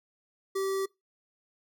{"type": "tone with notch filter", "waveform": "square", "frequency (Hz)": 387.2, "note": "G4", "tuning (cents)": -21, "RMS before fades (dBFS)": -30, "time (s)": [0.55, 0.86], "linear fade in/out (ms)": 10, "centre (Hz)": 2700, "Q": 1.5, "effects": ["noise-tail reverb RT60 0.2 s tail -23 dB re dry"]}